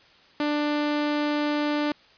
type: tone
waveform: sawtooth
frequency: 295.8 Hz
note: D4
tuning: 13 cents sharp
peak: -19 dBFS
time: 0.4-1.92 s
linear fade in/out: 2 ms
effects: white hiss -55 dBFS RMS until 2.17 s + resampled to 11025 Hz